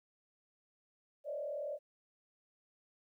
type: tone with frequency modulation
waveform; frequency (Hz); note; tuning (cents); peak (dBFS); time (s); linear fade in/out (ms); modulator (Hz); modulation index
sine; 587.3; D5; 0; -37; 1.24-1.79; 50; 39.5; 1.1
effects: 13-bit